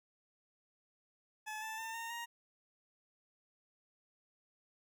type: tone with pitch steps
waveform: 20% pulse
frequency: 860 / 879.1 / 898.6 / 918.5 / 938.9 Hz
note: A5 / A5 / A5 / A#5 / A#5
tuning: -40 / -2 / +36 / -26 / +12 cents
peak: -36 dBFS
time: 1.46-2.26 s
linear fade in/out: 20 ms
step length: 160 ms
effects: none